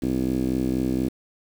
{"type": "tone with low-pass filter", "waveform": "5% pulse", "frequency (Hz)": 64.2, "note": "C2", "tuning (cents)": -32, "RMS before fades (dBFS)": -24, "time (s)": [0.02, 1.09], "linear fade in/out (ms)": 10, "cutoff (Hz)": 290, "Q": 3.5, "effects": ["7-bit"]}